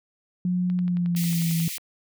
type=tone with pitch glide; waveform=sine; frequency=180 to 165.06 Hz; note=F#3 to E3; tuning=-47 to +3 cents; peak=-21 dBFS; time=0.45-1.68 s; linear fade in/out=2 ms; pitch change=-150 cents; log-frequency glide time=0.78-1.54 s
type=click train; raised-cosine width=0.3 ms; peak=-29 dBFS; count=13; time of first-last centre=0.7-1.781 s; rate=11.1 Hz
type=high-pass noise; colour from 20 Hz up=white; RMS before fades=-33 dBFS; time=1.16-1.78 s; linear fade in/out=5 ms; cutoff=1900 Hz; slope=96 dB/octave
effects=none